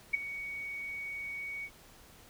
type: tone with ADSR envelope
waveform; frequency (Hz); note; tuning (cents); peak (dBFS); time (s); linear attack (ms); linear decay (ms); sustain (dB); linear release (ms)
sine; 2239; C#7; +17; -22; 0.13-1.7; 14; 12; -15; 60
effects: pink hiss -57 dBFS RMS until 2.29 s